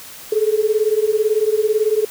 sine beating tone pair, 421.2 / 439.2 Hz, G#4 / A4, +24 / -3 cents, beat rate 18 Hz, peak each -17 dBFS, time 0.32-2.05 s, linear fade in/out 5 ms, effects white hiss -37 dBFS RMS until 2.1 s

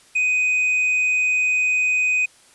triangle tone, 2500 Hz, D#7, 8 cents sharp, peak -15 dBFS, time 0.15-2.26 s, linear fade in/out 10 ms, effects white hiss -52 dBFS RMS until 2.54 s + resampled to 24000 Hz

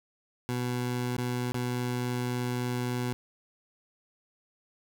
20% pulse tone with dropouts, 123.47 Hz, B2, in tune, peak -24 dBFS, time 0.49-3.13 s, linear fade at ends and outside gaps 0 ms, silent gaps 1.167-1.181 / 1.52-1.544 s, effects none

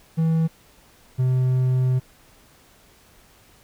triangle tone pair in turn, 162.2 / 128.26 Hz, E3 / C3, -28 / -34 cents, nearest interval major third, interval 406 cents, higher first, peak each -15 dBFS, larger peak neither, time 0.17-0.48 / 1.18-2 s, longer second, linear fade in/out 20 ms, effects pink hiss -54 dBFS RMS until 3.63 s

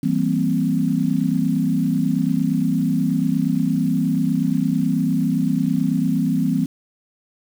sine chord, C dominant seventh, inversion first, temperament equal with one note detuned, 164.81 / 194.19 / 233.1 / 261.6 Hz, E3 / G3 / Bb3 / C4, 0 / -16 / 0 / 0 cents, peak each -22 / -23 / -23 / -21 dBFS, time 0.03-6.66 s, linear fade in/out 5 ms, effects 7-bit

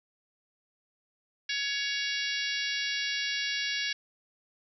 harmonic tone with a mistuned harmonic, 560 Hz, C#5, 18 cents sharp, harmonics 3 / 4 / 5 / 6 / 7 / 8 / 9 / 10, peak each -35 / -36 / -37 / -38 / -38 / -39 / -40 / -40 dBFS, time 1.49-3.93 s, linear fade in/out 5 ms, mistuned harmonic 8, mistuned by +15 cents, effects none

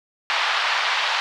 pink band-pass noise, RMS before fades -22 dBFS, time 0.3-1.2 s, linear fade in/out 0 ms, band 850 to 4200 Hz, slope 24 dB/octave, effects none

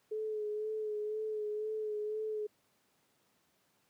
sine tone with vibrato, 427.6 Hz, A4, 49 cents flat, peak -34 dBFS, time 0.11-2.47 s, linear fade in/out 10 ms, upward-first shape sine, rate 2 Hz, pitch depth 29 cents each way, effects pink hiss -73 dBFS RMS until 3.89 s + high-pass 150 Hz 12 dB/octave

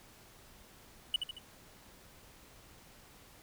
triangle tone with echo, 2960 Hz, F#7, in tune, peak -25 dBFS, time 1.14-1.16 s, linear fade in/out 2 ms, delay 75 ms, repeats 3, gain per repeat -6 dB, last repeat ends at 1.385 s, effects pink hiss -58 dBFS RMS until 3.42 s

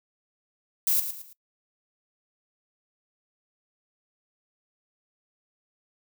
violet noise with echo, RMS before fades -23 dBFS, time 0.87-1 s, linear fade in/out 2 ms, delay 110 ms, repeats 3, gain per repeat -9 dB, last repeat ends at 1.33 s, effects noise-tail reverb RT60 0.1 s tail -21 dB re dry

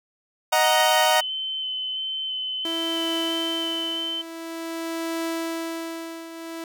sawtooth chord, D# minor, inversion none, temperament equal with one note detuned, 622.3 / 740 / 936.1 Hz, D#5 / F#5 / A#5, 0 / 0 / +7 cents, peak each -18 dBFS, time 0.52-1.21 s, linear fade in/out 10 ms
sine tone with vibrato, 3058 Hz, G7, 44 cents flat, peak -26 dBFS, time 0.63-4.22 s, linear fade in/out 10 ms, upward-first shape square, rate 1.5 Hz, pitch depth 9 cents each way
sawtooth tone with tremolo, 329.6 Hz, E4, in tune, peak -21 dBFS, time 2.65-6.64 s, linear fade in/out 2 ms, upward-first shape triangle, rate 0.48 Hz, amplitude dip 75%
effects none

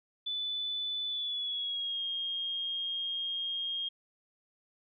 sine tone with pitch glide, 3491 to 3238 Hz, A7 to G#7, -14 to -45 cents, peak -32 dBFS, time 0.26-3.89 s, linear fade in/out 10 ms, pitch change -131 cents, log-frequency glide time 1.07-2.02 s, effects none

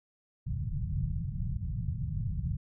white low-pass noise, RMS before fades -33 dBFS, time 0.46-2.57 s, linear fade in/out 10 ms, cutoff 160 Hz, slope 48 dB/octave, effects none

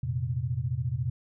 sine chord, F suspended fourth, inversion none, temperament equal, 87.31 / 116.54 / 130.81 Hz, F2 / Bb2 / C3, 0 / 0 / 0 cents, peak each -35 / -31 / -30 dBFS, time 0.03-1.1 s, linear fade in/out 5 ms, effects none

